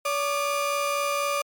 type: tone pair together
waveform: 30% pulse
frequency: 570 / 1204 Hz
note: C#5 / D6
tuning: +48 / +43 cents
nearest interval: octave + minor second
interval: 1295 cents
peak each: -24 dBFS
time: 0.05-1.42 s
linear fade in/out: 5 ms
effects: MP3 96 kbps